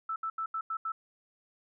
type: tone bursts at uneven times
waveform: sine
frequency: 1318.5 Hz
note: E6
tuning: in tune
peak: -31 dBFS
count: 6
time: 0.09-0.16 / 0.23-0.3 / 0.38-0.46 / 0.54-0.61 / 0.7-0.77 / 0.85-0.92 s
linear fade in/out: 5 ms
effects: none